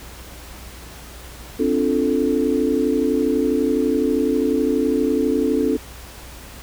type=chord; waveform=sine; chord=D minor seventh; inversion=third; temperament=equal; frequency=261.6 / 293.7 / 349.2 / 440 Hz; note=C4 / D4 / F4 / A4; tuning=0 / 0 / 0 / 0 cents; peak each=-21 / -21 / -25 / -21 dBFS; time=1.59-5.77 s; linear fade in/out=10 ms; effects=added 60 Hz sine -40 dBFS peak until 6.62 s + pink hiss -40 dBFS RMS until 6.62 s